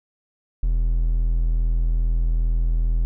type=tone; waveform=triangle; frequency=41.2 Hz; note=E1; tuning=in tune; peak=-15 dBFS; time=0.63-3.05 s; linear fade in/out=0 ms; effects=none